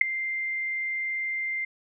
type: tone with ADSR envelope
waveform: sine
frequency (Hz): 2093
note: C7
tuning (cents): 0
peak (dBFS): -9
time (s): 0.01-1.65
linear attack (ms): 5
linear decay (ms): 5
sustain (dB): -18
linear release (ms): 6
effects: none